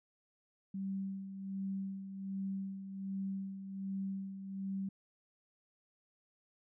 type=tone with tremolo; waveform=sine; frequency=193.9 Hz; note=G3; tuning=19 cents flat; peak=-35 dBFS; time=0.74-4.89 s; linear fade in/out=5 ms; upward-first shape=sine; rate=1.3 Hz; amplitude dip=60%; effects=none